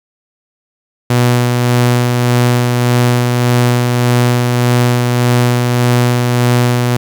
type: tone with tremolo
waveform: sawtooth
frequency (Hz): 122.2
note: B2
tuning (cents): -18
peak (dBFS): -4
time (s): 1.1-6.97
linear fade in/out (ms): 5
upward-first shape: sine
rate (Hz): 1.7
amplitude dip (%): 30
effects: 7-bit